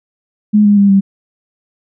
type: tone with pitch steps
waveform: sine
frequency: 210 / 205.1 / 200.3 / 195.6 Hz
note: G#3 / G#3 / G3 / G3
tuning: +19 / -21 / +38 / -4 cents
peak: -5 dBFS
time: 0.53-1.01 s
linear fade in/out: 20 ms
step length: 120 ms
effects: none